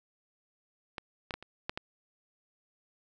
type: clicks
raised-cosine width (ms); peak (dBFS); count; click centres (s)
0.3; -21 / -19 / -19 / -30 / -16 / -19; 6; 0.982 / 1.308 / 1.34 / 1.426 / 1.695 / 1.775
effects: none